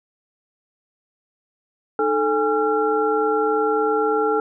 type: tone cluster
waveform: sine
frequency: 307.2 / 436.3 / 822 / 1367 Hz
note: D#4 / A4 / G#5 / F6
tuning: -22 / -15 / -18 / -37 cents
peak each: -27 / -19 / -24 / -24 dBFS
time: 1.99-4.4 s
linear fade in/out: 2 ms
effects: none